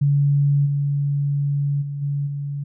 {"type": "tone with level steps", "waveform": "sine", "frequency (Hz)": 142.4, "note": "C#3", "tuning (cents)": 47, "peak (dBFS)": [-14, -18, -25, -20, -24], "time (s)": [0.01, 2.64], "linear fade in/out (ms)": 10, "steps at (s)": [0.65, 1.81, 2.01, 2.26], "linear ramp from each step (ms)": 20, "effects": []}